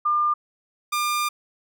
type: tone pair in turn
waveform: sine / sawtooth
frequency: 1200 / 1200 Hz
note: D6 / D6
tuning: +37 / +37 cents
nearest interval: unison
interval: 0 cents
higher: neither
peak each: -18 dBFS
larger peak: neither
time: 0.05-0.34 / 0.92-1.29 s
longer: second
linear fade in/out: 10 ms
effects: none